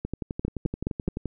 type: two click trains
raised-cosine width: 3 ms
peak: -13 / -17 dBFS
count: 4 / 15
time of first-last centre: 0.45-1.079 / 0.05-1.257 s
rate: 4.77 / 11.6 Hz
effects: none